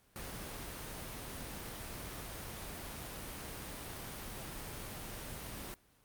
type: noise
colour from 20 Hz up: pink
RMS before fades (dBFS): -44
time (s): 0.16-5.74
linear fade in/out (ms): 0
effects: pink hiss -68 dBFS RMS until 6.04 s + Opus 32 kbps